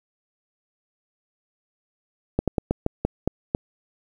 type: slowing click train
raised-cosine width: 2 ms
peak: -7 dBFS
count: 8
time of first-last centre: 2.39-3.549 s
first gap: 87 ms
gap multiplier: 1.21
effects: 8-bit